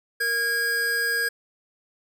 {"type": "tone pair together", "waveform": "square", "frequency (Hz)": [466.2, 1636.6], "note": ["A#4", "G#6"], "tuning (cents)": [0, -26], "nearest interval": "octave + minor seventh", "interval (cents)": 2174, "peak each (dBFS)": [-34, -23], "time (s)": [0.2, 1.29], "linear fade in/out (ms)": 10, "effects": []}